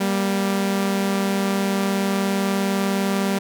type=tone pair together; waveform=sawtooth; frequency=196 / 235.8 Hz; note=G3 / A#3; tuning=0 / +20 cents; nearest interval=minor third; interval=320 cents; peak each=-16 / -23 dBFS; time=0-3.39 s; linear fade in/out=10 ms; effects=none